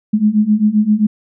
sine beating tone pair, 207.7 / 215.3 Hz, G#3 / A3, 0 / -37 cents, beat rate 7.6 Hz, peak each -14 / -12 dBFS, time 0.13-1.07 s, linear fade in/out 10 ms, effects none

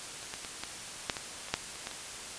clicks, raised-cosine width 0.2 ms, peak -26 / -20 / -21 / -18 / -10 / -18 / -25 / -9 / -27 / -19 / -25 dBFS, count 11, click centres 0.229 / 0.339 / 0.448 / 0.636 / 1.098 / 1.168 / 1.485 / 1.54 / 1.757 / 1.871 / 1.913 s, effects white hiss -42 dBFS RMS until 2.38 s + resampled to 22050 Hz

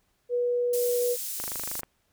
sine tone, 486.6 Hz, B4, 26 cents flat, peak -23 dBFS, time 0.29-1.17 s, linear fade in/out 50 ms
pink high-pass noise, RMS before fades -34 dBFS, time 0.73-1.81 s, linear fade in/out 5 ms, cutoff 8200 Hz, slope 12 dB/octave
click train, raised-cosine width 0.5 ms, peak -22 dBFS, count 12, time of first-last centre 1.4-1.833 s, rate 25.4 Hz
effects pink hiss -71 dBFS RMS until 2.12 s

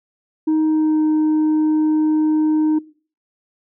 sine tone with pitch glide, 312.9 to 309.3 Hz, D#4 to D#4, +10 to -10 cents, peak -11 dBFS, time 0.47-2.79 s, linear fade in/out 10 ms, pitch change -20 cents, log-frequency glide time 0.62-1.02 s, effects noise-tail reverb RT60 0.4 s tail -21 dB re dry + tanh soft clip ceiling -13 dBFS

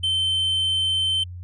triangle tone, 3092 Hz, G7, 24 cents flat, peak -18 dBFS, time 0.03-1.24 s, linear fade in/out 10 ms, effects added 89 Hz sine -33 dBFS peak until 1.43 s + resampled to 24000 Hz

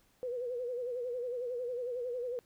sine tone with vibrato, 491.4 Hz, B4, 9 cents flat, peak -34 dBFS, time 0.23-2.39 s, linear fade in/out 0 ms, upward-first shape sine, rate 11 Hz, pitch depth 73 cents each way, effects pink hiss -69 dBFS RMS until 2.45 s

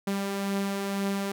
sawtooth beating tone pair, 196 / 198 Hz, G3 / G3, 0 / +18 cents, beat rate 2 Hz, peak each -33 / -24 dBFS, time 0.07-1.32 s, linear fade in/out 5 ms, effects none

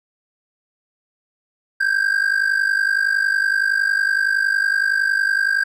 triangle ring-modulated tone, 1588 Hz, G6, 22 cents sharp, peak -11 dBFS, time 1.8-5.64 s, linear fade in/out 10 ms, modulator 25.4 Hz, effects none

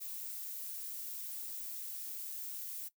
violet noise, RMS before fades -43 dBFS, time 0-2.89 s, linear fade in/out 20 ms, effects noise-tail reverb RT60 0.1 s tail -17 dB re dry

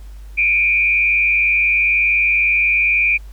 sine tone with frequency modulation, 2392 Hz, D7, 31 cents sharp, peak -12 dBFS, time 0.37-3.18 s, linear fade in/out 20 ms, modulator 101 Hz, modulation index 0.91, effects added 50 Hz sine -32 dBFS peak until 3.32 s + pink hiss -52 dBFS RMS until 3.32 s

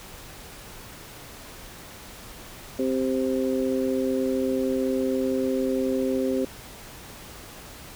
harmonic tone, 130.81 Hz, C3, in tune, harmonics 2 / 3 / 4, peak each -25 / -27 / -28 dBFS, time 2.79-6.45 s, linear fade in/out 2 ms, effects pink hiss -43 dBFS RMS until 7.95 s

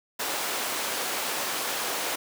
pink high-pass noise, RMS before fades -30 dBFS, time 0.19-2.16 s, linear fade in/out 10 ms, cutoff 470 Hz, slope 12 dB/octave, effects none

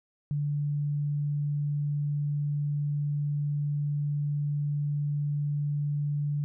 sine tone, 145.9 Hz, D3, 11 cents flat, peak -26 dBFS, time 0.31-6.44 s, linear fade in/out 0 ms, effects none

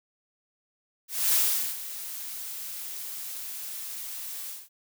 blue noise with ADSR envelope, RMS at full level -22 dBFS, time 1.08-4.69 s, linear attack 250 ms, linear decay 430 ms, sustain -15 dB, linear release 200 ms, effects none

